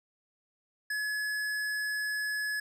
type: tone with hard clipping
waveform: triangle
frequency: 1700 Hz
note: G#6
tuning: 40 cents sharp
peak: -32 dBFS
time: 0.9-2.6 s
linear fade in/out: 5 ms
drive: 18 dB
effects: none